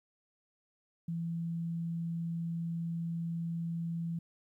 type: tone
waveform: sine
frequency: 167.4 Hz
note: E3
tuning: 27 cents sharp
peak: -33 dBFS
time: 1.08-4.19 s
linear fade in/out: 5 ms
effects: 12-bit